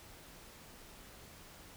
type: silence
effects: pink hiss -55 dBFS RMS until 1.76 s

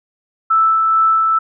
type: tone with tremolo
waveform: sine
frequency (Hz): 1318.5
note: E6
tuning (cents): 0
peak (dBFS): -9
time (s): 0.5-1.39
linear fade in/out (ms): 10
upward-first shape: sine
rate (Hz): 2.3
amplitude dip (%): 25
effects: none

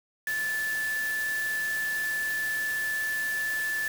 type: tone in noise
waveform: sine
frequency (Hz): 1744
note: A6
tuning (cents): -16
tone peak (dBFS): -27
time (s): 0.27-3.88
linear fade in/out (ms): 2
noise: white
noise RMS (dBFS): -39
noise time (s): 0.27-3.88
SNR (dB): +9
effects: none

